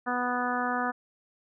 harmonic tone, 246.9 Hz, B3, in tune, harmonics 1 / 2 / 3 / 4 / 5 / 6 / 7, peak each -33 / -37 / -32 / -35 / -33 / -34 / -37 dBFS, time 0.06-0.92 s, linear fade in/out 20 ms, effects none

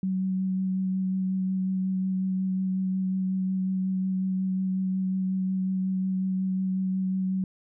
sine tone with vibrato, 188.2 Hz, F#3, 30 cents sharp, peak -24 dBFS, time 0.03-7.44 s, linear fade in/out 2 ms, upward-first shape sine, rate 5.5 Hz, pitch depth 12 cents each way, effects none

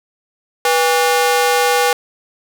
sawtooth ring-modulated tone, 650 Hz, E5, 24 cents flat, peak -5 dBFS, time 0.65-1.93 s, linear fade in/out 2 ms, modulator 161 Hz, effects none

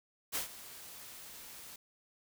white noise with ADSR envelope, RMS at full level -34 dBFS, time 0.32-1.76 s, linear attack 34 ms, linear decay 120 ms, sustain -16 dB, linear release 3 ms, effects none

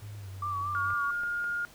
sine tone with pitch glide, 103.83 to 95.76 Hz, G#2 to G2, 0 to -40 cents, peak -39 dBFS, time 0.02-0.94 s, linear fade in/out 5 ms, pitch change -140 cents, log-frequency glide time 0.18-0.27 s
sine tone with vibrato, 1156 Hz, D6, 28 cents flat, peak -30 dBFS, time 0.42-1.11 s, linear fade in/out 5 ms, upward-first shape sine, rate 4.4 Hz, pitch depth 49 cents each way
sine tone, 1419 Hz, F6, 27 cents sharp, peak -29 dBFS, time 0.75-1.65 s, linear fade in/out 0 ms
clicks, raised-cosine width 0.5 ms, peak -31 dBFS, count 3, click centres 0.904 / 1.235 / 1.442 s
effects pink hiss -54 dBFS RMS until 1.74 s

